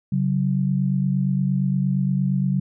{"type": "tone pair together", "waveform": "sine", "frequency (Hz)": [138.58, 187.2], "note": ["C#3", "F#3"], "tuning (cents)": [0, 20], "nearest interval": "perfect fourth", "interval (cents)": 520, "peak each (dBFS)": -21, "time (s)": [0.12, 2.6], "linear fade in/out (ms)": 5, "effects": []}